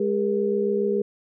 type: tone cluster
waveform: sine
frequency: 206.7 / 406 / 473.1 Hz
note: G#3 / G#4 / A#4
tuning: -8 / -39 / +26 cents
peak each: -27 / -22 / -27 dBFS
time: 0-1.02 s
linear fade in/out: 5 ms
effects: none